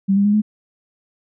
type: tone with pitch steps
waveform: sine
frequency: 195 / 200.6 / 206.4 / 212.3 Hz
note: G3 / G3 / G#3 / G#3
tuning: -9 / +40 / -10 / +38 cents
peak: -12 dBFS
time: 0.08-0.42 s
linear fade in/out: 20 ms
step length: 85 ms
effects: none